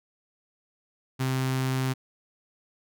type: tone with notch filter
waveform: sawtooth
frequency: 130.81 Hz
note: C3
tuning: in tune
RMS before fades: -27 dBFS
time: 1.19-1.94 s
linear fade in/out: 20 ms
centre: 560 Hz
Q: 1.8
effects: none